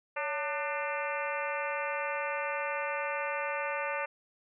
harmonic tone with a mistuned harmonic, 298.5 Hz, D4, 28 cents sharp, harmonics 2 / 3 / 4 / 5 / 6 / 7 / 8 / 9, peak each -36 / -38 / -39 / -40 / -41 / -41 / -42 / -43 dBFS, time 0.16-4.06 s, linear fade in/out 10 ms, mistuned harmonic 2, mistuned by -99 cents, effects none

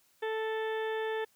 harmonic tone, 440 Hz, A4, in tune, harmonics 1 / 2 / 3 / 4 / 5 / 6 / 7 / 8, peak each -32 / -39 / -49 / -40 / -51 / -52 / -53 / -50 dBFS, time 0.22-1.25 s, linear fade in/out 10 ms, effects white hiss -68 dBFS RMS until 1.35 s

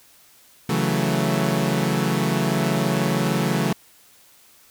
sawtooth chord, F# minor seventh, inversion second, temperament equal, 138.59 / 164.81 / 185 / 220 Hz, C#3 / E3 / F#3 / A3, 0 / 0 / 0 / 0 cents, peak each -21 dBFS, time 0.69-3.73 s, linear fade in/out 5 ms, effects white hiss -53 dBFS RMS until 4.7 s

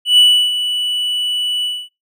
triangle tone with ADSR envelope, 2960 Hz, F#7, in tune, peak -3 dBFS, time 0.05-1.89 s, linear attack 130 ms, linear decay 330 ms, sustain -11 dB, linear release 250 ms, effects noise-tail reverb RT60 0.2 s tail -22 dB re dry

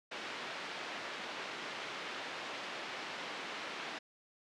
white band-pass noise, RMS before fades -43 dBFS, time 0.11-3.99 s, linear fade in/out 10 ms, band 250 to 2800 Hz, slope 12 dB/octave, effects low-pass 6000 Hz 12 dB/octave

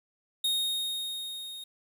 45% pulse tone with level ramp, 3720 Hz, A#7, 4 cents flat, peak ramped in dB -25 to -40 dBFS, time 0.44-1.64 s, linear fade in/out 5 ms, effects 10-bit

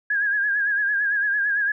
sine tone with vibrato, 1646 Hz, G#6, 16 cents flat, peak -19 dBFS, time 0.1-1.72 s, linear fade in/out 5 ms, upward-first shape sine, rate 8.9 Hz, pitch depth 62 cents each way, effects none

